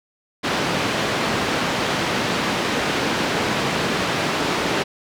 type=band-pass noise; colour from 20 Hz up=pink; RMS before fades=-22 dBFS; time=0.43-4.84 s; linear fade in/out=20 ms; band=170 to 4100 Hz; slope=12 dB/octave; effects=none